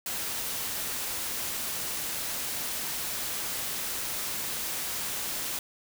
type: noise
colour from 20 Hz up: white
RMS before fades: -33 dBFS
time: 0.06-5.59 s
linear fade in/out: 2 ms
effects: none